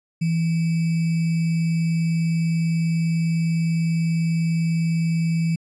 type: tone with sample-and-hold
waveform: sine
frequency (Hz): 164.81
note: E3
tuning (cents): 0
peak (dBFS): -18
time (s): 0.21-5.56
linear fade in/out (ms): 10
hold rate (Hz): 2450
effects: resampled to 22050 Hz